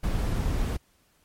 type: noise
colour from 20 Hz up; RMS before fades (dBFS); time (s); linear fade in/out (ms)
brown; -26; 0.03-0.77; 10
effects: pink hiss -65 dBFS RMS until 1.24 s + MP3 64 kbps